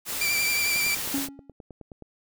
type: noise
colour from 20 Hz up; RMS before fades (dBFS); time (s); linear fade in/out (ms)
white; -31; 0.05-1.29; 50
type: tone with vibrato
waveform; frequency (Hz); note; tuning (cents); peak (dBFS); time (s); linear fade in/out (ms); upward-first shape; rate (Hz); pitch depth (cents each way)
sawtooth; 2349; D7; 0; -20; 0.21-0.95; 5; triangle; 11; 36
type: click train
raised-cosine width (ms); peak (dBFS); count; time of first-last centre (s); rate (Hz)
2; -29; 13; 0.76-2.023; 9.5
type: tone with exponential decay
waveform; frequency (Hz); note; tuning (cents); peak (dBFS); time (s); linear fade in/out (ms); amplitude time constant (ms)
triangle; 277.2; C#4; 0; -21; 1.14-1.52; 2; 82
effects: none